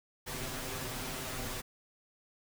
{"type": "noise with comb filter", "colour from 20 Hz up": "pink", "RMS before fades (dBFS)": -39, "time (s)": [0.26, 1.62], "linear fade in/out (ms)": 20, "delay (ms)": 7.8, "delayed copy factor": 0.9, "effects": []}